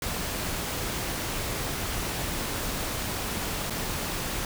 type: noise with dropouts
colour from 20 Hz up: pink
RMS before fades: -31 dBFS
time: 0.02-4.45 s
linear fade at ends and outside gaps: 2 ms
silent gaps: 3.699-3.705 s
effects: none